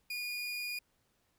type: tone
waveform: 30% pulse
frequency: 2441 Hz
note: D#7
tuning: 34 cents flat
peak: -34 dBFS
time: 0.1-0.79 s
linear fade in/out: 5 ms
effects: pink hiss -75 dBFS RMS until 1.38 s